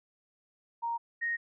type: tone pair in turn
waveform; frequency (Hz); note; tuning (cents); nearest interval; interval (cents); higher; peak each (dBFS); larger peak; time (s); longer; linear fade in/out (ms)
sine; 932.3 / 1864.6; A#5 / A#6; 0 / 0; octave; 1200; second; -30 / -29; second; 0.82-0.98 / 1.21-1.37; neither; 20
effects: none